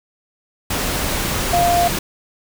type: tone in noise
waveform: sine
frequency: 697 Hz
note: F5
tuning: 4 cents flat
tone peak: -13 dBFS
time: 1.53-1.88 s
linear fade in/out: 5 ms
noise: pink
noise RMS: -21 dBFS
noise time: 0.7-1.99 s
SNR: +5 dB
effects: none

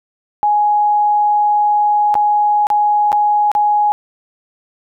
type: tone with dropouts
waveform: sine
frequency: 834 Hz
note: G#5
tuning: 7 cents sharp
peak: -10 dBFS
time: 0.43-3.92 s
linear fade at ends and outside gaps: 0 ms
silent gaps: 2.142-2.153 / 2.669-2.702 / 3.119-3.128 / 3.516-3.551 s
effects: none

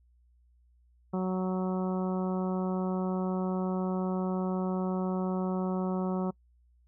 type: harmonic tone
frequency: 185.6 Hz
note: F#3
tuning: 6 cents sharp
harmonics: 1 / 2 / 3 / 4 / 5 / 6 / 7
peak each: -29 / -35 / -39 / -41 / -43 / -45 / -46 dBFS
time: 1.13-6.31 s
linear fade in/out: 10 ms
effects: noise-tail reverb RT60 0.1 s tail -26 dB re dry + added 60 Hz sine -61 dBFS peak until 6.87 s

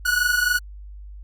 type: tone pair together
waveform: 45% pulse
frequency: 1454 / 1477.7 Hz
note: F#6 / F#6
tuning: -31 / -3 cents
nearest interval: unison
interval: 28 cents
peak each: -21 dBFS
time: 0.05-0.59 s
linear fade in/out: 10 ms
effects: added 50 Hz sine -36 dBFS peak until 1.23 s + Opus 48 kbps

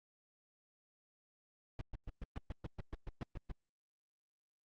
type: noise bursts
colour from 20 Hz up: brown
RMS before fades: -41 dBFS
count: 13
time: 1.79-3.516 s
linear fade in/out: 2 ms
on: 22 ms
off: 120 ms
effects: low-pass 4000 Hz 12 dB/octave + Opus 48 kbps

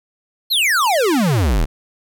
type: exponential sweep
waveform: square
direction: down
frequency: 4392 to 33.55 Hz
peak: -14 dBFS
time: 0.5-1.66 s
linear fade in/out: 20 ms
effects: none

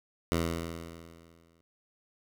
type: tone with exponential decay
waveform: 10% pulse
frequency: 83.4 Hz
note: E2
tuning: 21 cents sharp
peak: -17 dBFS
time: 0.32-1.61 s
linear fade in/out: 0 ms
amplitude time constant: 280 ms
effects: none

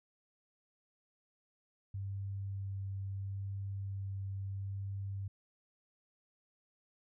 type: tone with vibrato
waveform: sine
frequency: 98 Hz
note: G2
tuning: in tune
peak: -37 dBFS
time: 1.94-5.28 s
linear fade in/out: 5 ms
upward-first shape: sine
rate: 0.75 Hz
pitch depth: 9 cents each way
effects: none

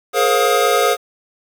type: tone cluster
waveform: square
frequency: 421.2 / 471.1 / 536 / 709 / 1254 Hz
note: G#4 / A#4 / C5 / F5 / D#6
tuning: +24 / +18 / +42 / +26 / +13 cents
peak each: -20 dBFS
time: 0.13-0.97 s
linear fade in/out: 50 ms
effects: 7-bit

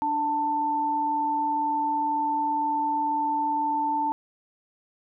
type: tone pair together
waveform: sine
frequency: 294.2 / 889 Hz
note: D4 / A5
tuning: +3 / +18 cents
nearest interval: octave + perfect fifth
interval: 1915 cents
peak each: -32 / -23 dBFS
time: 0.02-4.12 s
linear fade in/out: 0 ms
effects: none

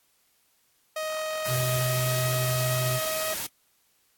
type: tone with pitch glide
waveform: sawtooth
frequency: 626 to 631.4 Hz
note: D#5 to D#5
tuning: +10 to +25 cents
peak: -25 dBFS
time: 0.96-3.34 s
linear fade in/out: 5 ms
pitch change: +15 cents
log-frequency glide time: 1.51-2.15 s
type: noise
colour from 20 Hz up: white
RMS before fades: -33 dBFS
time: 1.45-3.47 s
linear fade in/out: 10 ms
type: tone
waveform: triangle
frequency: 127 Hz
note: B2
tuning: 49 cents sharp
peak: -24 dBFS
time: 1.47-3.01 s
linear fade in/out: 50 ms
effects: white hiss -67 dBFS RMS until 4.17 s + AAC 64 kbps

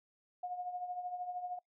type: tone with tremolo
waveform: sine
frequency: 720 Hz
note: F#5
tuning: 47 cents flat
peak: -35 dBFS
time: 0.43-1.59 s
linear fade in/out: 5 ms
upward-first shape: triangle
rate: 13 Hz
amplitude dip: 70%
effects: noise-tail reverb RT60 0.1 s tail -23 dB re dry

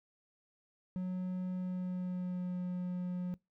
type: tone with pitch glide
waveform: triangle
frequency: 183.3 to 179.94 Hz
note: F#3 to F#3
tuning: -16 to -48 cents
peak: -32 dBFS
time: 0.96-3.34 s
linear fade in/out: 0 ms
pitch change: -32 cents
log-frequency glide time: 1.52-2.58 s
effects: noise-tail reverb RT60 0.2 s tail -24 dB re dry

